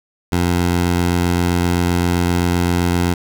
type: tone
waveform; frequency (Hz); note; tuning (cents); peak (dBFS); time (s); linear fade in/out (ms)
15% pulse; 87.7; F2; +8; -8; 0.32-3.14; 5
effects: none